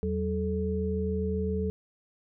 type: tone cluster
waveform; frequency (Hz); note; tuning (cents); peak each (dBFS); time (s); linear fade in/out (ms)
sine; 81.5 / 189 / 434; E2 / F#3 / A4; -19 / +37 / -24; -31; 0.03-1.7; 0
effects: none